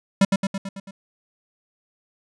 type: tone with echo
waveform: square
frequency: 195.3 Hz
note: G3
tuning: 6 cents flat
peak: -13 dBFS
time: 0.21-0.25 s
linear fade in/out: 5 ms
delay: 110 ms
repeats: 6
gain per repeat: -4 dB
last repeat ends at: 0.91 s
effects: resampled to 22050 Hz